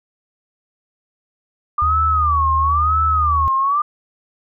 sine tone with vibrato, 1183 Hz, D6, 12 cents sharp, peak -14 dBFS, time 1.78-3.82 s, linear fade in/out 5 ms, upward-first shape sine, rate 1 Hz, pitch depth 180 cents each way
sine tone, 77.78 Hz, D#2, in tune, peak -19 dBFS, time 1.82-3.48 s, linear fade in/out 0 ms
effects none

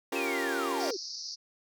sawtooth chord, G half-diminished seventh, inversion second, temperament equal, 277.2 / 349.2 / 392 / 466.2 Hz, Db4 / F4 / G4 / Bb4, 0 / 0 / 0 / 0 cents, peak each -32 dBFS, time 0.12-0.91 s, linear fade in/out 5 ms
sine linear sweep, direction down, 2637 to 332 Hz, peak -33 dBFS, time 0.15-0.97 s, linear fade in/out 10 ms
blue noise with exponential growth, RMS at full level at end -45 dBFS, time 0.18-0.25 s, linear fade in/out 0 ms, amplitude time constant 15 ms
white band-pass noise, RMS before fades -40 dBFS, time 0.79-1.36 s, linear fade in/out 20 ms, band 4400 to 5800 Hz, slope 96 dB/octave
effects none

